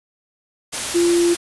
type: tone in noise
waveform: sine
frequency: 344.5 Hz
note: F4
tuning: 24 cents flat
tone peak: -13 dBFS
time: 0.94-1.35 s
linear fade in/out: 20 ms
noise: white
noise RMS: -24 dBFS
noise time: 0.72-1.37 s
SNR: +8 dB
effects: resampled to 24000 Hz